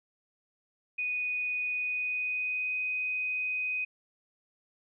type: tone with pitch glide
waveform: sine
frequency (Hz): 2481 to 2503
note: D#7 to D#7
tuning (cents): -6 to +10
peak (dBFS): -29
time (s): 0.98-3.85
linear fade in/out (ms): 10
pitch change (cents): +16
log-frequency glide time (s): 1.71-2.74
effects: none